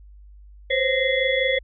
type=tone cluster; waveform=sine; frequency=511 / 536 / 1870 / 2066 / 3390 Hz; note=C5 / C5 / A#6 / C7 / G#7; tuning=-41 / +42 / +5 / -22 / +35 cents; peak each=-25 / -23 / -28 / -24 / -27 dBFS; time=0.7-1.59 s; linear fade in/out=10 ms; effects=added 50 Hz sine -43 dBFS peak until 1.63 s